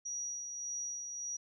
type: tone with tremolo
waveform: sine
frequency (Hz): 5780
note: F#8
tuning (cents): -41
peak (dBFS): -36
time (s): 0.05-1.37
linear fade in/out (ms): 10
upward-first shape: sine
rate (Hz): 1.7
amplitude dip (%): 40
effects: none